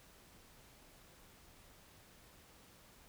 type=silence; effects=pink hiss -62 dBFS RMS until 3.08 s